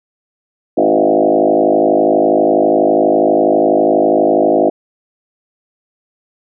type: tone with frequency modulation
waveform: sine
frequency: 491.6 Hz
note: B4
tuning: 8 cents flat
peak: -8 dBFS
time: 0.77-4.7 s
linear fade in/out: 10 ms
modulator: 52.2 Hz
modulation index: 4.2
effects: none